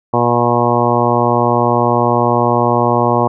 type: harmonic tone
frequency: 120 Hz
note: B2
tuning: 49 cents flat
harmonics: 1 / 2 / 3 / 4 / 5 / 6 / 7 / 8 / 9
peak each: -19 / -19 / -19 / -19 / -19 / -19 / -19 / -19 / -19 dBFS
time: 0.13-3.28 s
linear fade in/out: 10 ms
effects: none